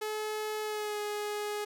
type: tone with pitch glide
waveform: sawtooth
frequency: 428.6 to 417.1 Hz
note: A4 to G#4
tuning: -45 to +7 cents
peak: -29 dBFS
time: 0.01-1.65 s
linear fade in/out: 10 ms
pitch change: -48 cents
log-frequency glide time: 0.62-1 s
effects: none